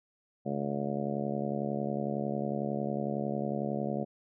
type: harmonic tone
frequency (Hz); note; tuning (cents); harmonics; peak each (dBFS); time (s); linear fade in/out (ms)
71; C#2; +42; 2 / 3 / 4 / 5 / 6 / 7 / 8 / 9 / 10; -38 / -34 / -43 / -40 / -40 / -44 / -38 / -43 / -41; 0.45-4.05; 20
effects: none